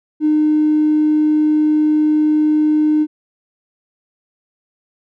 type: tone with tanh clipping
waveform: triangle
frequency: 305.1 Hz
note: D#4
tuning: 34 cents flat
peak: -10 dBFS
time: 0.2-3.07 s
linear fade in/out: 50 ms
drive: 1 dB
effects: none